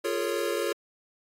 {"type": "chord", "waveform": "square", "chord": "Bb minor seventh", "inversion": "second", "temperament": "equal with one note detuned", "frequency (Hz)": [349.2, 415.3, 458.2, 554.4], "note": ["F4", "Ab4", "Bb4", "Db5"], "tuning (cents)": [0, 0, -30, 0], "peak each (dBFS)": -33, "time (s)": [0.04, 0.73], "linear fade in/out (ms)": 10, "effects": ["AAC 48 kbps"]}